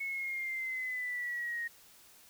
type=linear sweep; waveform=sine; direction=down; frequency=2200 to 1862 Hz; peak=-34 dBFS; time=0-1.68 s; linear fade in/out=10 ms; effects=white hiss -59 dBFS RMS until 2.29 s

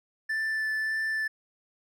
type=tone with vibrato; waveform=triangle; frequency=1760 Hz; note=A6; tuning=in tune; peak=-25 dBFS; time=0.29-1.28 s; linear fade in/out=10 ms; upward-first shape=sine; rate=1.7 Hz; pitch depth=9 cents each way; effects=none

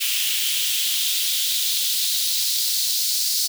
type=noise with high-pass filter sweep; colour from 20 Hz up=white; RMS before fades=-22 dBFS; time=0-3.48 s; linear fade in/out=20 ms; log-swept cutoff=2900 to 4600 Hz; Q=3; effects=none

